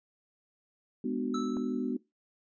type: chord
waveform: sine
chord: G# half-diminished seventh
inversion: none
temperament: just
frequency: 207.7 / 249.2 / 299 / 373.8 Hz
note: G#3 / B3 / D4 / F#4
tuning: 0 / +16 / +31 / +18 cents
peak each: -37 / -32 / -37 / -37 dBFS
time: 1.04-1.97 s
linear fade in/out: 5 ms
type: tone with exponential decay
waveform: square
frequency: 1313 Hz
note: E6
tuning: 7 cents flat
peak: -34 dBFS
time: 1.34-1.94 s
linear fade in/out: 5 ms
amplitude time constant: 130 ms
type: click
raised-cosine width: 1 ms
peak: -30 dBFS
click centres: 1.569 s
effects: noise-tail reverb RT60 0.2 s tail -20 dB re dry + resampled to 16000 Hz